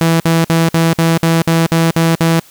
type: tone bursts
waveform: sawtooth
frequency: 164.81 Hz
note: E3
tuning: in tune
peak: -5 dBFS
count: 10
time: 0.01-2.396 s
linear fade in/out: 0 ms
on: 190 ms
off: 54 ms
effects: white hiss -43 dBFS RMS until 2.5 s